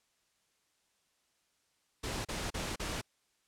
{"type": "noise bursts", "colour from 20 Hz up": "pink", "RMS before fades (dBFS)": -37, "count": 4, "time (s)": [2.03, 3.015], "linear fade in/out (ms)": 10, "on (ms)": 220, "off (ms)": 35, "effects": ["white hiss -75 dBFS RMS until 3.47 s", "low-pass 9000 Hz 12 dB/octave"]}